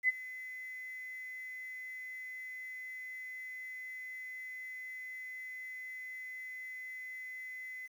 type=tone with ADSR envelope; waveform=sine; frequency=2026 Hz; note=B6; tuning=44 cents sharp; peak=-23 dBFS; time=0.03-7.88 s; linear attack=55 ms; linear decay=24 ms; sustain=-19 dB; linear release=24 ms; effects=10-bit